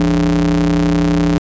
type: ring-modulated tone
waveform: square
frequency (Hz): 61.74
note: B1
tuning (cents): 0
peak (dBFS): -9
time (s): 0-1.38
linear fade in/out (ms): 0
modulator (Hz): 231
effects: resampled to 16000 Hz